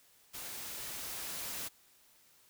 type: noise with level ramp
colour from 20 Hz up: white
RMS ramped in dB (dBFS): -44 to -40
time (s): 0.33-1.69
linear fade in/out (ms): 20
effects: white hiss -65 dBFS RMS until 2.49 s